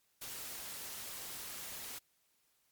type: noise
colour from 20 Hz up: white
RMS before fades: -45 dBFS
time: 0.21-1.99 s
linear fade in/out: 10 ms
effects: white hiss -75 dBFS RMS until 2.71 s + MP3 96 kbps